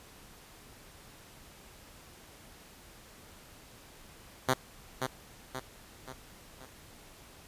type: tone with echo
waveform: 5% pulse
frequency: 130 Hz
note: C3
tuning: 11 cents flat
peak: -13 dBFS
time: 4.48-4.54 s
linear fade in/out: 10 ms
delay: 530 ms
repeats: 4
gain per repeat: -6 dB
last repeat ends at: 6.66 s
effects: pink hiss -54 dBFS RMS until 7.47 s + resampled to 32000 Hz